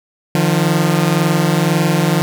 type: tone pair together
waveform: sawtooth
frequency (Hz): 152.7 / 174.61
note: D#3 / F3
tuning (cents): -32 / 0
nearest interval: major second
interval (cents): 232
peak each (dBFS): -11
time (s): 0.35-2.22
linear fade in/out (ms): 0
effects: none